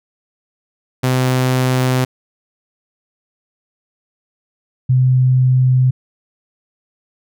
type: tone pair in turn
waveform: sawtooth / sine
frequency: 128.3 / 128.3 Hz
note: C3 / C3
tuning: -34 / -34 cents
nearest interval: unison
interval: 0 cents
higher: neither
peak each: -9 dBFS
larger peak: neither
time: 1.03-2.05 / 4.89-5.91 s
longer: neither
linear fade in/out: 10 ms
effects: none